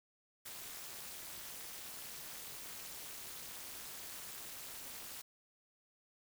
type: noise with amplitude modulation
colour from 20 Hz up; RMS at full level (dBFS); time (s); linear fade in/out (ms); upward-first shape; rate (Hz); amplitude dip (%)
white; -44; 0.45-5.22; 10; sine; 290; 100
effects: none